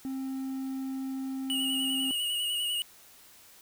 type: tone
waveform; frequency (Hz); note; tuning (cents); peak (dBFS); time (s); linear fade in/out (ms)
triangle; 265.7; C4; +27; -30; 0.05-2.11; 0
type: tone with vibrato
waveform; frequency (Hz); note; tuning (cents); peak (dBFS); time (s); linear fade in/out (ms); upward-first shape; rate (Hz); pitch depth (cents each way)
square; 2901; F#7; -35; -29; 1.5-2.82; 0; square; 10; 28
effects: white hiss -55 dBFS RMS until 3.61 s